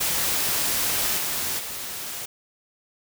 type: noise with level steps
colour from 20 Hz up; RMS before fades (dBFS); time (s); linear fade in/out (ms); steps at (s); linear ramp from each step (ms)
white; -24 / -27 / -33; 0-2.26; 10; 1.17 / 1.58; 20
effects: none